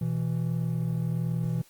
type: tone pair together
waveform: triangle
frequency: 123.47 / 164.81 Hz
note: B2 / E3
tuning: 0 / 0 cents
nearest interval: perfect fourth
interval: 500 cents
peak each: -27 / -26 dBFS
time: 0.01-1.62 s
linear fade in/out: 5 ms
effects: white hiss -58 dBFS RMS until 1.69 s + Opus 32 kbps